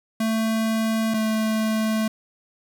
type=tone pair in turn; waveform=square; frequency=222.3 / 219 Hz; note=A3 / A3; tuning=+18 / -8 cents; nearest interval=unison; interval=26 cents; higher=first; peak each=-21 dBFS; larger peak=neither; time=0.2-1.14 / 1.14-2.08 s; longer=neither; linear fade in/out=5 ms; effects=10-bit